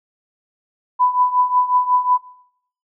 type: tone with tremolo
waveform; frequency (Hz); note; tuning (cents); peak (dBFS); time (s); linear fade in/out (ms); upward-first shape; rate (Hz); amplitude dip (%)
sine; 996; B5; +14; -10; 0.99-2.18; 20; triangle; 5.5; 85
effects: noise-tail reverb RT60 0.7 s tail -20 dB re dry